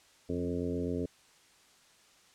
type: harmonic tone with a mistuned harmonic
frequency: 88 Hz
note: F2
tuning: 14 cents sharp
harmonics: 1 / 2 / 3 / 4 / 5 / 6 / 7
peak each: -39 / -39 / -35 / -40 / -37 / -44 / -47 dBFS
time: 0.29-1.06 s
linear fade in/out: 5 ms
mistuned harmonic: 2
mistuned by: -31 cents
effects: white hiss -62 dBFS RMS until 2.34 s + low-pass 8000 Hz 12 dB/octave